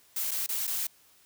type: noise with dropouts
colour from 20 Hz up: blue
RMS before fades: -31 dBFS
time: 0.16-0.87 s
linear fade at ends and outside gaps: 5 ms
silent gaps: 0.31-0.314 / 0.464-0.489 / 0.67-0.675 s
effects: white hiss -61 dBFS RMS until 1.25 s